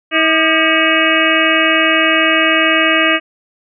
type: harmonic tone with a mistuned harmonic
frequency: 320.7 Hz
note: E4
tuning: 48 cents flat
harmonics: 1 / 2 / 4 / 5 / 6 / 7 / 8 / 9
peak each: -18 / -18 / -18 / -18 / -18 / -18 / -18 / -18 dBFS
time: 0.11-3.2 s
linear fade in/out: 50 ms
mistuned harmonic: 4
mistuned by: -100 cents
effects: none